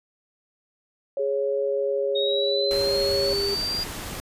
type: tone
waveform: sine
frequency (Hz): 554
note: C#5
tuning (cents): -1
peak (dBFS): -24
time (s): 1.17-3.33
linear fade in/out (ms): 2
type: tone with pitch glide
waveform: sine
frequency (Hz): 415.3 to 399.3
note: G#4 to G4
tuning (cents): 0 to +32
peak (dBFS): -25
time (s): 1.19-3.55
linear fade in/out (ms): 10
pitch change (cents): -68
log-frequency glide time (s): 1.5-3.25
type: linear sweep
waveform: sine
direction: up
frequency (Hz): 3729 to 4800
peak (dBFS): -25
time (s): 2.15-3.84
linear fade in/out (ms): 10
type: noise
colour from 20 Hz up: pink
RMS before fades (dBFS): -34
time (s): 2.71-4.2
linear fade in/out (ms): 0
effects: resampled to 32000 Hz